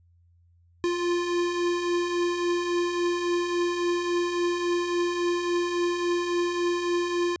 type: beating tone pair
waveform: square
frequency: 346 / 349.6 Hz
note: F4 / F4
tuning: -16 / +2 cents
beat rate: 3.6 Hz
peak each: -34 / -25 dBFS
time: 0.84-7.36 s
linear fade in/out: 0 ms
effects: added 86 Hz sine -57 dBFS peak until 7.4 s + resampled to 16000 Hz

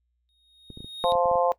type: tone with exponential growth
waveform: triangle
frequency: 3729 Hz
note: A#7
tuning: in tune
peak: -26 dBFS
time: 0.29-1.12 s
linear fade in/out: 0 ms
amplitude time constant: 180 ms
type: clicks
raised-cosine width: 3 ms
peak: -28 dBFS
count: 10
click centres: 0.703 / 0.774 / 0.805 / 0.845 / 1.045 / 1.123 / 1.154 / 1.257 / 1.314 / 1.356 s
type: harmonic tone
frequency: 174.61 Hz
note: F3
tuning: in tune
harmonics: 3 / 4 / 5 / 6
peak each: -23 / -25 / -27 / -29 dBFS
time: 1.04-1.52 s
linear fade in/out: 0 ms
effects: noise-tail reverb RT60 0.1 s tail -18 dB re dry + added 60 Hz sine -70 dBFS peak until 1.58 s

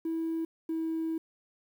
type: tone pair in turn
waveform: triangle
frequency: 326.4 / 323.6 Hz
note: E4 / E4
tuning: -17 / -32 cents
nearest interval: unison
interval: 15 cents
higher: first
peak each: -26 dBFS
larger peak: neither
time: 0.05-0.45 / 0.69-1.18 s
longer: second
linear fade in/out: 5 ms
effects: tanh soft clip ceiling -26 dBFS + 10-bit

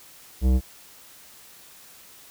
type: tone with tanh clipping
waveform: sine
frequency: 64.1 Hz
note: C2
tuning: 35 cents flat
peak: -18 dBFS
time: 0.41-0.61 s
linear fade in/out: 50 ms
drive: 15 dB
effects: white hiss -49 dBFS RMS until 2.3 s

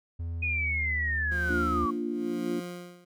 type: tone with pitch glide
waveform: triangle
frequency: 84 to 76.14 Hz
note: E2 to D#2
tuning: +33 to -37 cents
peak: -29 dBFS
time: 0.19-1.86 s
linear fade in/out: 10 ms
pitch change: -170 cents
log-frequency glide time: 0.37-0.7 s
type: linear sweep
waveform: sine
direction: down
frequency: 2489 to 1108.7 Hz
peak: -27 dBFS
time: 0.42-1.91 s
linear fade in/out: 10 ms
type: tone with tremolo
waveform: 20% pulse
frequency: 176.7 Hz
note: F3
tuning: 21 cents sharp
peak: -30 dBFS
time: 1.31-3.05 s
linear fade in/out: 10 ms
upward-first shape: sine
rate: 1 Hz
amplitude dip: 90%
type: chord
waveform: sine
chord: Bb major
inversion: none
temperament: equal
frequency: 233.1 / 293.7 / 349.2 Hz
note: Bb3 / D4 / F4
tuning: 0 / 0 / 0 cents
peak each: -33 dBFS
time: 1.49-2.6 s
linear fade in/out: 5 ms
effects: none

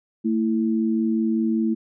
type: tone pair together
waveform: sine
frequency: 224.4 / 329.6 Hz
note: A3 / E4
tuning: +34 / 0 cents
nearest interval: perfect fifth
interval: 666 cents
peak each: -20 / -24 dBFS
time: 0.24-1.75 s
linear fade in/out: 20 ms
effects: none

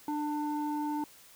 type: tone with low-pass filter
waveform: square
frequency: 297.9 Hz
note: D4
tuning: 25 cents sharp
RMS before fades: -33 dBFS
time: 0.08-1.04 s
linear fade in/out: 2 ms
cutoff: 810 Hz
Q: 3.3
effects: white hiss -56 dBFS RMS until 1.35 s

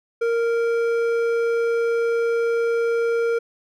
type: tone with hard clipping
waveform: triangle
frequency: 464.5 Hz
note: A#4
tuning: 6 cents flat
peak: -20 dBFS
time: 0.21-3.39 s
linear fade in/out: 10 ms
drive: 12 dB
effects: none

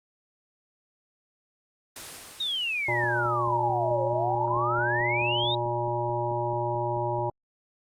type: noise with exponential decay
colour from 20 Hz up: white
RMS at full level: -36 dBFS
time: 1.96-4.31 s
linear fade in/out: 2 ms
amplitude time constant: 510 ms
type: exponential two-way sweep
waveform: sine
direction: down then up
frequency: 3802 to 533 to 3802 Hz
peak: -26 dBFS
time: 2.4-5.55 s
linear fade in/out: 5 ms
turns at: 4.03 s
type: harmonic tone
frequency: 119.3 Hz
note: A#2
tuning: 41 cents sharp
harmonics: 1 / 3 / 5 / 7 / 8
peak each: -32 / -32 / -32 / -32 / -32 dBFS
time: 2.88-7.3 s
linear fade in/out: 5 ms
type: click train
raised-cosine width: 3 ms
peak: -32 dBFS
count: 20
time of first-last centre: 3.04-7.188 s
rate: 4.58 Hz
effects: low-pass 10000 Hz 12 dB/octave + Opus 24 kbps

